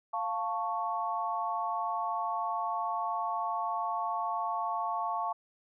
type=chord; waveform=sine; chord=F augmented; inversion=none; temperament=equal with one note detuned; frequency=698.5 / 885.6 / 1108.7 Hz; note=F5 / A5 / C#6; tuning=0 / +11 / 0 cents; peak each=-35 / -34 / -34 dBFS; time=0.13-5.33 s; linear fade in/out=10 ms; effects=none